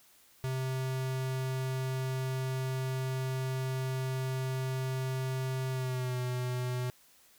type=tone with pitch glide; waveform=square; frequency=130.81 to 125.12 Hz; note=C3 to B2; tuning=0 to +23 cents; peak=-32 dBFS; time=0.44-6.9 s; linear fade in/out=0 ms; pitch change=-77 cents; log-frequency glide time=5.71-6.19 s; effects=white hiss -62 dBFS RMS until 7.38 s